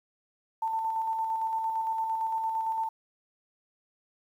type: tone with tremolo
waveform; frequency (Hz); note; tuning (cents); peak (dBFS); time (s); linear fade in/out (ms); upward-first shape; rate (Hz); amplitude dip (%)
sine; 893; A5; +25; -26; 0.62-2.89; 5; square; 8.8; 30
effects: 10-bit